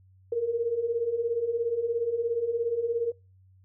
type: beating tone pair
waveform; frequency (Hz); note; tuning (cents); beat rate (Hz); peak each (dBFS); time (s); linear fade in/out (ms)
sine; 453.7 / 470.7; A#4 / A#4; -47 / +17; 17; -31 / -26; 0.32-3.12; 5
effects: noise-tail reverb RT60 0.3 s tail -26 dB re dry + added 94 Hz sine -55 dBFS peak until 3.64 s